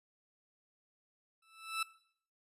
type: tone with exponential growth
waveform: 20% pulse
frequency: 1318.5 Hz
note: E6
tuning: in tune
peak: -26 dBFS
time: 1.42-1.83 s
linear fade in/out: 5 ms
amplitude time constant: 89 ms
effects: noise-tail reverb RT60 0.6 s tail -19 dB re dry + resampled to 32000 Hz